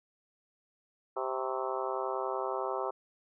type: harmonic tone with a mistuned harmonic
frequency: 130.81 Hz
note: C3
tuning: in tune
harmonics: 3 / 4 / 5 / 6 / 7 / 8 / 9 / 10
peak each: -37 / -38 / -39 / -40 / -40 / -41 / -42 / -42 dBFS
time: 1.16-2.91 s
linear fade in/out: 10 ms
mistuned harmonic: 9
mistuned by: -62 cents
effects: none